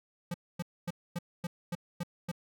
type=tone bursts; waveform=square; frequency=173.7 Hz; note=F3; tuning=9 cents flat; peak=-33 dBFS; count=8; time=0.31-2.316 s; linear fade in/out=5 ms; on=32 ms; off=250 ms; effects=none